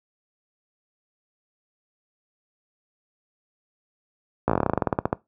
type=slowing click train; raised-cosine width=1 ms; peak=-6 dBFS; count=18; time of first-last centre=4.48-5.129 s; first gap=16 ms; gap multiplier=1.1; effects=noise-tail reverb RT60 0.2 s tail -21 dB re dry + high-pass 80 Hz 12 dB/octave